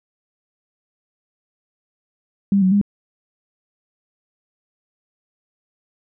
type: tone with pitch steps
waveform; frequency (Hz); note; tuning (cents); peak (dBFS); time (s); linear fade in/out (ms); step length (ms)
sine; 198.5 / 187 / 202.8; G3 / F#3 / G#3; +22 / +19 / -41; -12; 2.52-2.814; 2; 98
effects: none